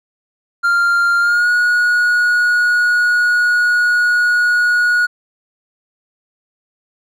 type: tone with pitch glide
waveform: triangle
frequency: 1394 to 1452.4 Hz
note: F6 to F#6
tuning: -4 to -33 cents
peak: -9 dBFS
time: 0.63-5.07 s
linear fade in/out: 20 ms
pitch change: +71 cents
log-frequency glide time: 1.2-1.49 s
effects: none